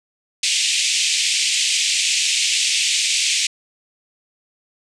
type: band-pass noise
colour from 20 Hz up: pink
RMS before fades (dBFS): -19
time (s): 0.43-3.47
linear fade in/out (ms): 5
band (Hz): 2300 to 8600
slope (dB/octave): 48
effects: none